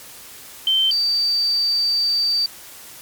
sine tone pair in turn, 3107 / 4634 Hz, G7 / D8, -16 / -24 cents, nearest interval perfect fifth, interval 692 cents, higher second, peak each -14 / -16 dBFS, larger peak first, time 0.67-0.91 / 0.91-2.46 s, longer second, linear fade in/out 2 ms, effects white hiss -40 dBFS RMS until 3.01 s + MP3 96 kbps

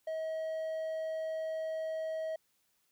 triangle tone, 638 Hz, D#5, 43 cents sharp, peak -32 dBFS, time 0.07-2.36 s, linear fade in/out 5 ms, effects white hiss -75 dBFS RMS until 2.91 s

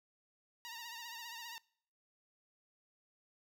10% pulse tone with vibrato, 932.3 Hz, A#5, in tune, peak -37 dBFS, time 0.65-1.58 s, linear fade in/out 0 ms, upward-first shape triangle, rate 15 Hz, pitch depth 72 cents each way, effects noise-tail reverb RT60 0.6 s tail -24 dB re dry

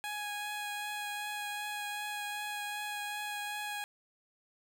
15% pulse tone with vibrato, 830.6 Hz, G#5, in tune, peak -30 dBFS, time 0.04-3.84 s, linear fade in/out 0 ms, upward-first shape triangle, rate 2.6 Hz, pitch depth 14 cents each way, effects none

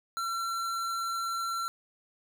sine tone with hard clipping, 1356 Hz, E6, 49 cents sharp, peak -32 dBFS, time 0.17-1.68 s, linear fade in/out 0 ms, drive 17 dB, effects none

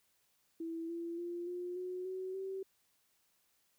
sine tone with pitch steps, 329.6 / 338.1 / 346.8 / 355.7 / 364.9 / 374.3 / 383.9 Hz, E4 / E4 / F4 / F4 / F#4 / F#4 / G4, 0 / +44 / -12 / +32 / -24 / +20 / -36 cents, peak -38 dBFS, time 0.6-2.63 s, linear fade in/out 5 ms, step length 290 ms, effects white hiss -75 dBFS RMS until 3.78 s

